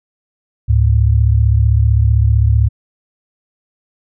sine tone pair together, 72 / 107.59 Hz, D2 / A2, -34 / -38 cents, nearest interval perfect fifth, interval 696 cents, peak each -11 dBFS, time 0.68-2.69 s, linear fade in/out 20 ms, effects none

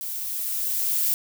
violet noise with level ramp, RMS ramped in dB -32 to -22 dBFS, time 0.01-1.14 s, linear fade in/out 0 ms, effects none

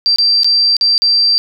sine tone with dropouts, 4699 Hz, D8, in tune, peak -8 dBFS, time 0.06-1.38 s, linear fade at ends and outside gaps 0 ms, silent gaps 0.16-0.185 / 0.433-0.445 / 0.767-0.811 / 0.979-1.02 s, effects none

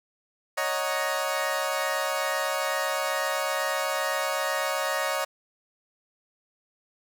20% pulse chord, D# minor seventh, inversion third, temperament equal, 554.4 / 622.3 / 740 / 932.3 Hz, C#5 / D#5 / F#5 / A#5, 0 / 0 / 0 / 0 cents, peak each -25 / -25 / -29 / -29 dBFS, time 0.57-5.25 s, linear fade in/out 10 ms, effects none

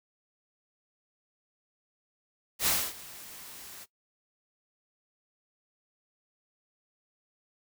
white noise with ADSR envelope, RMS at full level -25 dBFS, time 2.59-3.86 s, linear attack 76 ms, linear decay 260 ms, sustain -21 dB, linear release 32 ms, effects noise-tail reverb RT60 0.1 s tail -18 dB re dry

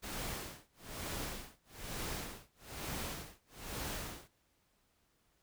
pink noise with tremolo, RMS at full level -40 dBFS, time 0.02-4.29 s, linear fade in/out 20 ms, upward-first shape sine, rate 1.1 Hz, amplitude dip 100%, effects pink hiss -75 dBFS RMS until 5.42 s

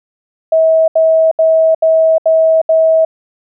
sine tone bursts, 644 Hz, E5, 41 cents flat, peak -6 dBFS, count 6, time 0.52-3.05 s, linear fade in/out 5 ms, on 360 ms, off 74 ms, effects none

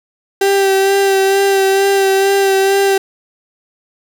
35% pulse tone with vibrato, 390.6 Hz, G4, 6 cents flat, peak -8 dBFS, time 0.41-2.98 s, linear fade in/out 5 ms, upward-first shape sine, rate 2.2 Hz, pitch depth 22 cents each way, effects 7-bit

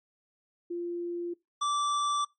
sine / square tone pair in turn, 346.5 / 1165.5 Hz, F4 / D6, -14 / -14 cents, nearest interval octave + major sixth, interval 2100 cents, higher second, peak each -31 / -27 dBFS, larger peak second, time 0.7-1.34 / 1.61-2.25 s, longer neither, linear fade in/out 10 ms, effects noise-tail reverb RT60 0.2 s tail -22 dB re dry + MP3 32 kbps

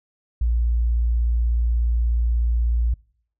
sine tone, 58.27 Hz, A#1, in tune, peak -17 dBFS, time 0.41-2.94 s, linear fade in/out 5 ms, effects noise-tail reverb RT60 0.6 s tail -25 dB re dry

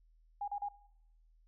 sine tone bursts, 815 Hz, G#5, 33 cents flat, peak -35 dBFS, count 3, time 0.41-0.687 s, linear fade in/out 5 ms, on 69 ms, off 35 ms, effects noise-tail reverb RT60 0.8 s tail -20 dB re dry + added 40 Hz sine -63 dBFS peak until 1.47 s

